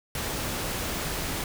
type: noise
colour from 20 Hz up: pink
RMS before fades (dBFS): -31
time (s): 0.15-1.44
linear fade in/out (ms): 2
effects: none